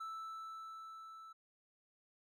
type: tone with level ramp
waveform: triangle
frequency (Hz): 1318.5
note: E6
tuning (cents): 0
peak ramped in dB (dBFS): -40 to -50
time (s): 0-1.33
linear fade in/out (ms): 10
effects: none